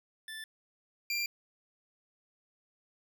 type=tone pair in turn; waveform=25% pulse; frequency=1760 / 2377 Hz; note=A6 / D7; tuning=0 / +20 cents; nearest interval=perfect fourth; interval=520 cents; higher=second; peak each=-37 / -27 dBFS; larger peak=second; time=0.28-0.44 / 1.1-1.26 s; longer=neither; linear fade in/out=2 ms; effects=none